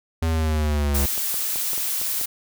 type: linear sweep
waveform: square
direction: down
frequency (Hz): 82.41 to 69.3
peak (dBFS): -20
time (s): 0.22-1.06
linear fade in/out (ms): 5
type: noise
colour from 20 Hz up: blue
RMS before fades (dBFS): -25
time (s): 0.94-2.26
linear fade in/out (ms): 10
type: clicks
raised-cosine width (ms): 1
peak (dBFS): -23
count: 8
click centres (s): 1.026 / 1.178 / 1.342 / 1.559 / 1.733 / 1.779 / 2.015 / 2.213
effects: none